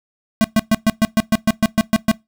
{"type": "tone bursts", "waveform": "square", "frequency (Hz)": 220, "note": "A3", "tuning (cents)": 0, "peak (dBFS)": -11, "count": 12, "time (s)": [0.41, 2.114], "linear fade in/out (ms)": 0, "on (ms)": 32, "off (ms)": 120, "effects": ["noise-tail reverb RT60 0.2 s tail -22 dB re dry"]}